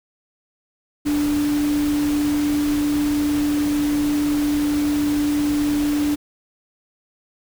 sine tone in noise, 293.7 Hz, D4, in tune, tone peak -17 dBFS, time 1.05-6.16 s, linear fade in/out 20 ms, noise pink, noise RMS -31 dBFS, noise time 1.05-6.16 s, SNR +11 dB, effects none

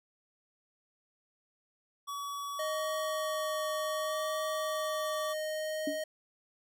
square tone with pitch glide, 1135 to 1150.8 Hz, C#6 to D6, +41 to -36 cents, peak -37 dBFS, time 2.07-5.34 s, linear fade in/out 20 ms, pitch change +23 cents, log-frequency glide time 4.05-4.14 s
square tone with vibrato, 621 Hz, D#5, 3 cents flat, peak -34 dBFS, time 2.59-6.04 s, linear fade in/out 5 ms, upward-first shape triangle, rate 0.67 Hz, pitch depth 10 cents each way
sine tone with exponential decay, 289 Hz, D4, 28 cents flat, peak -28 dBFS, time 5.87-6.02 s, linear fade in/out 5 ms, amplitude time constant 31 ms
effects none

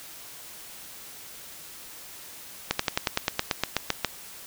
slowing click train, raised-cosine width 0.2 ms, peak -5 dBFS, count 13, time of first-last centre 2.71-4.047 s, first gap 84 ms, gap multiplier 1.05, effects white hiss -44 dBFS RMS until 4.46 s

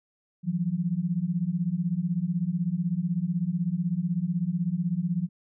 sine beating tone pair, 165.1 / 181.1 Hz, E3 / F#3, +3 / -37 cents, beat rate 16 Hz, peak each -28 / -27 dBFS, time 0.43-5.29 s, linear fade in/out 50 ms, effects none

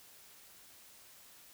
silence, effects white hiss -58 dBFS RMS until 1.53 s

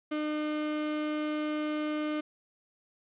35% pulse tone, 303.2 Hz, D#4, 45 cents flat, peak -28 dBFS, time 0.11-2.21 s, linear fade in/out 10 ms, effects resampled to 8000 Hz + 10-bit

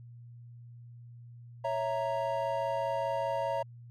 triangle chord, A# diminished, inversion first, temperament equal, 554.4 / 659.3 / 932.3 Hz, C#5 / E5 / A#5, 0 / 0 / 0 cents, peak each -32 dBFS, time 1.64-3.63 s, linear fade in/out 10 ms, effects added 119 Hz sine -47 dBFS peak until 3.9 s

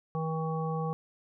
harmonic tone, 160 Hz, D#3, 49 cents sharp, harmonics 1 / 3 / 5 / 7, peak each -31 / -36 / -38 / -39 dBFS, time 0.15-0.93 s, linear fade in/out 0 ms, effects none

